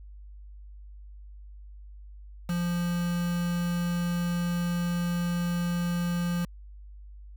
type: tone with quantisation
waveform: triangle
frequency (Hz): 173.9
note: F3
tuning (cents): -7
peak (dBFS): -24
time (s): 2.49-6.45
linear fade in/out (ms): 5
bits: 6
effects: added 50 Hz sine -43 dBFS peak until 7.36 s